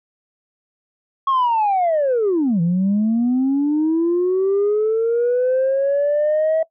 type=linear two-way sweep; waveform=sine; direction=down then up; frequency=1101 to 164.81 to 647 Hz; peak=-13 dBFS; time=1.27-6.63 s; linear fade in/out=5 ms; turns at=2.61 s; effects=noise-tail reverb RT60 0.1 s tail -20 dB re dry + tanh soft clip ceiling -12 dBFS